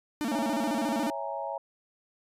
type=tone with vibrato; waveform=45% pulse; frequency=261.6 Hz; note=C4; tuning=in tune; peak=-28 dBFS; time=0.21-1.1 s; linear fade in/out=0 ms; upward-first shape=square; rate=14 Hz; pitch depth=240 cents each way
type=chord; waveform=sine; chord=A# half-diminished seventh; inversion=first; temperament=equal; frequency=554.4 / 659.3 / 830.6 / 932.3 Hz; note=C#5 / E5 / G#5 / A#5; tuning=0 / 0 / 0 / 0 cents; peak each=-37 dBFS; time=0.31-1.58 s; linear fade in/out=5 ms
effects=resampled to 32000 Hz